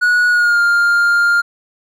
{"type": "tone with pitch glide", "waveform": "triangle", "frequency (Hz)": [1461, 1403.1], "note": ["F#6", "F6"], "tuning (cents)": [-22, 8], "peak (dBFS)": -8, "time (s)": [0.01, 1.42], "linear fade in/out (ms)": 20, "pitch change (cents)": -70, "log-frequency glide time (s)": [0.29, 0.61], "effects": []}